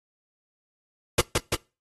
pink noise with echo, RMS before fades -19 dBFS, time 1.18-1.21 s, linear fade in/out 5 ms, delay 170 ms, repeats 2, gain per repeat -2 dB, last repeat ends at 1.55 s, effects noise-tail reverb RT60 0.3 s tail -25 dB re dry + AAC 32 kbps

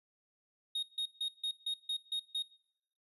triangle tone bursts, 3729 Hz, A#7, in tune, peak -31 dBFS, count 8, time 0.75-2.424 s, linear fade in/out 5 ms, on 78 ms, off 150 ms, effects noise-tail reverb RT60 0.8 s tail -23 dB re dry + resampled to 32000 Hz

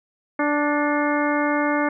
harmonic tone with a mistuned harmonic, 293.2 Hz, D4, 3 cents flat, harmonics 1 / 2 / 3 / 4 / 5 / 6 / 7, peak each -22 / -25 / -27 / -28 / -29 / -30 / -30 dBFS, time 0.39-1.89 s, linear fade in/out 5 ms, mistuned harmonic 7, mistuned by +67 cents, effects none

